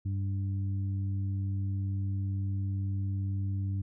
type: harmonic tone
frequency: 97.8 Hz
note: G2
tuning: 4 cents flat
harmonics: 1 / 2 / 3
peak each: -29 / -42 / -45 dBFS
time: 0.05-3.82 s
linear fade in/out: 10 ms
effects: none